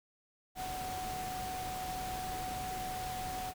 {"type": "tone in noise", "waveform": "sine", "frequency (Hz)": 743, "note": "F#5", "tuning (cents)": 7, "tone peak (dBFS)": -38, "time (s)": [0.55, 3.54], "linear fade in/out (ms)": 50, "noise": "pink", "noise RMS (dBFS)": -43, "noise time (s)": [0.55, 3.54], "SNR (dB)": 2, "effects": []}